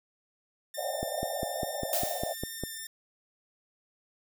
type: tone with vibrato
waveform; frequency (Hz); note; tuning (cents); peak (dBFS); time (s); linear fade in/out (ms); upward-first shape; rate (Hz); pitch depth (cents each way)
5% pulse; 1801; A6; +40; -28; 0.74-2.87; 5; triangle; 2.4; 10
type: band-pass noise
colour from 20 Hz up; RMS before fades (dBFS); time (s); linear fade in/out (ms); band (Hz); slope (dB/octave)
pink; -35; 0.77-2.34; 20; 540 to 770; 96
type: click train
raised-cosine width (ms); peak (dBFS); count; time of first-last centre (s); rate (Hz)
2; -19; 9; 1.03-2.636; 4.98
type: noise with exponential decay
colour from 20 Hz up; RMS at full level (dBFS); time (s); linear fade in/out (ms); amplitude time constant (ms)
blue; -28; 1.93-2.58; 1; 140
effects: none